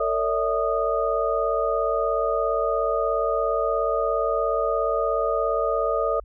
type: tone cluster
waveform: sine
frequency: 451.7 / 570 / 647 / 1234 Hz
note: A4 / C#5 / E5 / D#6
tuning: +45 / +48 / -32 / -15 cents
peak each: -26 dBFS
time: 0-6.2 s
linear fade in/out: 5 ms
effects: added 50 Hz sine -41 dBFS peak until 6.24 s